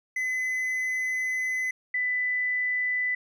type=tone pair in turn; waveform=triangle / sine; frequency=2023 / 1995.1 Hz; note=B6 / B6; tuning=+41 / +17 cents; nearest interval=unison; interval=24 cents; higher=first; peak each=-24 dBFS; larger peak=neither; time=0.16-1.71 / 1.94-3.15 s; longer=first; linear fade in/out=5 ms; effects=none